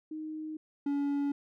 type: tone pair in turn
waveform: sine / triangle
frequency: 311.1 / 283.9 Hz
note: D#4 / C#4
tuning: 0 / +41 cents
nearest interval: major second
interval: 159 cents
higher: first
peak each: -36 / -26 dBFS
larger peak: second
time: 0.11-0.57 / 0.86-1.32 s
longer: neither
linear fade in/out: 5 ms
effects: none